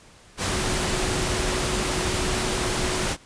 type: tone in noise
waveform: sine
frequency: 368.1 Hz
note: F#4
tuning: 9 cents flat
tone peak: -31 dBFS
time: 0.49-3.08 s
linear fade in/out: 50 ms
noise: pink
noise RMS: -25 dBFS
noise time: 0.37-3.17 s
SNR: -9 dB
effects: pink hiss -51 dBFS RMS until 3.25 s + resampled to 22050 Hz